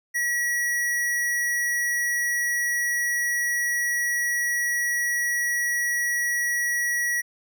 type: tone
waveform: square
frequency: 1924 Hz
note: B6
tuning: 46 cents flat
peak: -23 dBFS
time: 0.14-7.22 s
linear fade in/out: 20 ms
effects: none